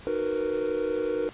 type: chord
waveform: triangle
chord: B major seventh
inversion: first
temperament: just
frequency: 308.7 / 370.4 / 463 / 493.9 Hz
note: D#4 / F#4 / A#4 / B4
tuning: -14 / +2 / -12 / 0 cents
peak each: -32 / -32 / -26 / -29 dBFS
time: 0.07-1.29 s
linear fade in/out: 0 ms
effects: pink hiss -47 dBFS RMS until 1.33 s + resampled to 8000 Hz